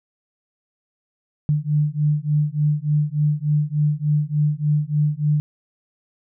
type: beating tone pair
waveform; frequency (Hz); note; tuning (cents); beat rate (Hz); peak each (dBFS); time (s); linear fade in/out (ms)
sine; 147.7 / 151.1; D3 / D3; +10 / +50; 3.4; -20; 1.49-5.4; 0
effects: none